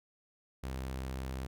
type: tone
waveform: sawtooth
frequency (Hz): 65.41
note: C2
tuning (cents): 0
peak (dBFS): -33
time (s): 0.63-1.47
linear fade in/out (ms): 10
effects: none